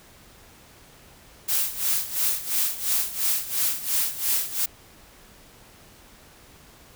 blue noise with tremolo, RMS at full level -22 dBFS, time 1.48-4.66 s, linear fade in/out 10 ms, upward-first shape sine, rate 2.9 Hz, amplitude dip 80%, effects pink hiss -51 dBFS RMS until 6.95 s

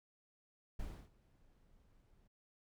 brown noise with ADSR envelope, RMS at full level -44 dBFS, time 0.79-2.28 s, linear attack 8 ms, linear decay 290 ms, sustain -24 dB, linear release 13 ms, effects none

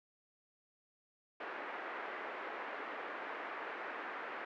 white band-pass noise, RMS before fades -44 dBFS, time 1.4-4.45 s, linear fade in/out 5 ms, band 310 to 1900 Hz, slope 24 dB/octave, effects none

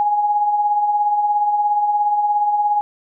sine tone with tremolo, 830.6 Hz, G#5, in tune, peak -12 dBFS, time 0-2.81 s, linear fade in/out 0 ms, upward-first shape triangle, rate 17 Hz, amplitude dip 50%, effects none

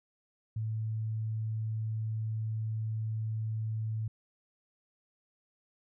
sine tone, 110 Hz, A2, in tune, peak -31 dBFS, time 0.56-4.08 s, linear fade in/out 5 ms, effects none

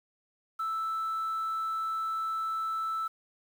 sine tone, 1318.5 Hz, E6, in tune, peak -28 dBFS, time 0.59-3.08 s, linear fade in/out 10 ms, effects tanh soft clip ceiling -26 dBFS + 9-bit

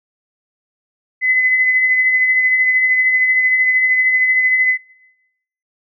sine tone with tremolo, 2024 Hz, B6, 42 cents sharp, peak -9 dBFS, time 1.21-4.78 s, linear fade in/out 50 ms, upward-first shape triangle, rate 13 Hz, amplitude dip 40%, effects noise-tail reverb RT60 0.9 s tail -20 dB re dry

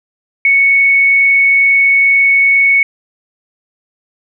sine tone with frequency modulation, 2217 Hz, C#7, in tune, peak -6 dBFS, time 0.45-2.83 s, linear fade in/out 2 ms, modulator 22.2 Hz, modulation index 0.4, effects none

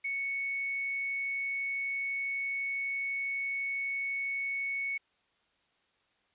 sine tone with quantisation, 2217 Hz, C#7, in tune, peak -31 dBFS, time 0.04-4.98 s, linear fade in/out 10 ms, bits 9, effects white hiss -72 dBFS RMS until 6.34 s + resampled to 8000 Hz

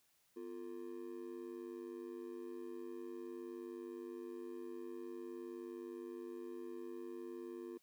triangle tone with amplitude modulation, 350 Hz, F4, 4 cents sharp, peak -39 dBFS, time 0.36-7.78 s, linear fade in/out 10 ms, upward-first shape sine, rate 99.5 Hz, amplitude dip 95%, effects white hiss -75 dBFS RMS until 7.82 s

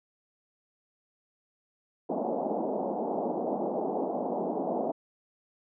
white band-pass noise, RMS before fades -31 dBFS, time 2.09-4.92 s, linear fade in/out 10 ms, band 190 to 810 Hz, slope 48 dB/octave, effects none

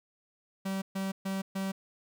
45% pulse tone bursts, 192.8 Hz, G3, 28 cents flat, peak -31 dBFS, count 4, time 0.65-1.72 s, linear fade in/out 10 ms, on 170 ms, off 130 ms, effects none

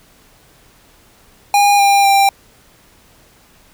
square tone with pitch steps, 813 / 800 / 791 Hz, G#5 / G5 / G5, -37 / +35 / +15 cents, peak -9 dBFS, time 1.54-2.29 s, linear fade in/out 2 ms, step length 250 ms, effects pink hiss -49 dBFS RMS until 3.73 s

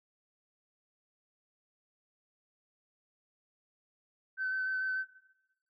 sine tone with vibrato, 1528 Hz, G6, 45 cents flat, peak -30 dBFS, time 4.37-5.05 s, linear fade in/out 50 ms, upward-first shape square, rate 6.8 Hz, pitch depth 10 cents each way, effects noise-tail reverb RT60 0.9 s tail -18 dB re dry + tanh soft clip ceiling -26 dBFS

